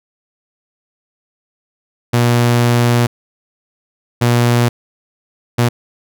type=tone bursts at uneven times; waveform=sawtooth; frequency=120 Hz; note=B2; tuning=49 cents flat; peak=-6 dBFS; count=3; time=2.13-3.07 / 4.21-4.69 / 5.58-5.69 s; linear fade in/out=10 ms; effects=none